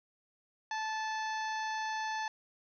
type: harmonic tone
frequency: 873 Hz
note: A5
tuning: 14 cents flat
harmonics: 1 / 2 / 3 / 4 / 5 / 6 / 7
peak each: -35 / -39 / -48 / -50 / -49 / -54 / -51 dBFS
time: 0.71-2.28 s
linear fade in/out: 2 ms
effects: none